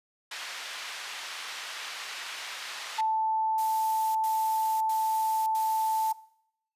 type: band-pass noise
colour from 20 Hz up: white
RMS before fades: -39 dBFS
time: 0.31-3.01 s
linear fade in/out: 5 ms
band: 950 to 3800 Hz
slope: 12 dB/octave
type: tone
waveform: sine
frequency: 880 Hz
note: A5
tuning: in tune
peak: -24 dBFS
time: 2.98-6.13 s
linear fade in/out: 10 ms
type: noise bursts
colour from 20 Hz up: blue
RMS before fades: -40 dBFS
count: 4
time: 3.58-6.118 s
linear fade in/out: 2 ms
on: 570 ms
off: 86 ms
effects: noise-tail reverb RT60 0.7 s tail -20 dB re dry + resampled to 32000 Hz